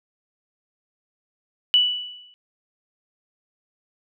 sine tone with exponential decay, 2960 Hz, F#7, in tune, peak -11 dBFS, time 1.74-2.34 s, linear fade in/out 0 ms, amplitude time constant 130 ms, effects none

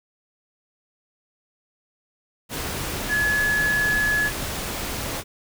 sine tone in noise, 1700 Hz, G#6, 40 cents sharp, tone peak -19 dBFS, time 3.08-4.31 s, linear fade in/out 50 ms, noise pink, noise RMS -29 dBFS, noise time 2.49-5.24 s, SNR +7 dB, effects none

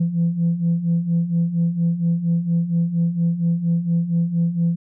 sine beating tone pair, 166.4 / 170.7 Hz, E3 / F3, +17 / -39 cents, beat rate 4.3 Hz, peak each -22 / -17 dBFS, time 0-4.76 s, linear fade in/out 10 ms, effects tanh soft clip ceiling -12 dBFS

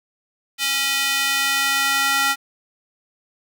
square tone with high-pass filter sweep, 275.3 Hz, C#4, 12 cents flat, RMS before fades -20 dBFS, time 0.58-2.36 s, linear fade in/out 50 ms, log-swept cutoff 2600 to 1400 Hz, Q 1.3, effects none

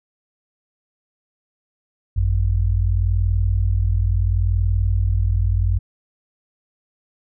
sine tone pair together, 51.97 / 92.7 Hz, G#1 / F#2, +2 / +4 cents, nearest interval minor seventh, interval 1002 cents, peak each -18 dBFS, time 2.16-5.79 s, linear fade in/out 10 ms, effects none

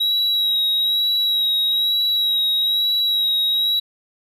triangle tone with vibrato, 3853 Hz, B7, 44 cents flat, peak -15 dBFS, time 0-3.8 s, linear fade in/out 10 ms, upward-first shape sine, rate 1.1 Hz, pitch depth 25 cents each way, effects none

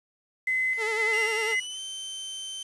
sine tone with tremolo, 2040 Hz, C7, 44 cents flat, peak -23 dBFS, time 0.47-1.6 s, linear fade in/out 5 ms, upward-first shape square, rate 1.9 Hz, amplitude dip 40%
sawtooth tone with vibrato, 440 Hz, A4, in tune, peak -25 dBFS, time 0.77-1.56 s, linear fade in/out 50 ms, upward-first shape sine, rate 10 Hz, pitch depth 58 cents each way
sawtooth tone with pitch glide, 2804 to 3093 Hz, F7 to G7, +6 to -24 cents, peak -31 dBFS, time 1.13-2.63 s, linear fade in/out 5 ms, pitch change +170 cents, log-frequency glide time 1.45-1.79 s
effects resampled to 24000 Hz + 8-bit

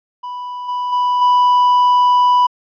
triangle tone with level steps, 987.8 Hz, B5, in tune, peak -22 / -16 / -11 / -7 dBFS, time 0.23-2.47 s, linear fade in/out 10 ms, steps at 0.68 / 0.92 / 1.21 s, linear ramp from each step 10 ms, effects resampled to 11025 Hz

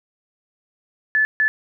sine tone bursts at uneven times, 1736 Hz, A6, 24 cents flat, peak -14 dBFS, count 2, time 1.15-1.25 / 1.4-1.48 s, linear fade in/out 0 ms, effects none

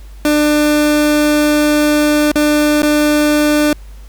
30% pulse tone with dropouts, 298.3 Hz, D4, 27 cents sharp, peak -7 dBFS, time 0.25-3.73 s, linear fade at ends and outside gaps 1 ms, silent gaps 2.316-2.356 / 2.82-2.831 s, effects added 50 Hz sine -31 dBFS peak until 4.08 s + pink hiss -47 dBFS RMS until 4.08 s

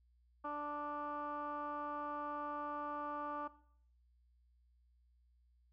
15% pulse tone with low-pass filter, 293.7 Hz, D4, in tune, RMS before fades -42 dBFS, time 0.44-3.48 s, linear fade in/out 10 ms, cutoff 1200 Hz, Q 3.5, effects noise-tail reverb RT60 0.6 s tail -17 dB re dry + added 60 Hz sine -68 dBFS peak until 5.72 s

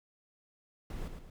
brown noise with echo, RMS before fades -39 dBFS, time 0.9-1.08 s, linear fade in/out 2 ms, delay 110 ms, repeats 2, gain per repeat -6 dB, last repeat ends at 1.3 s, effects none

